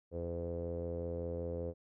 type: tone with low-pass filter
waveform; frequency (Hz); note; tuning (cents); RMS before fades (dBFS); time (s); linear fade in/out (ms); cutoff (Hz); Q
sawtooth; 85.3; F2; -40; -39; 0.11-1.74; 50; 490; 8.7
effects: none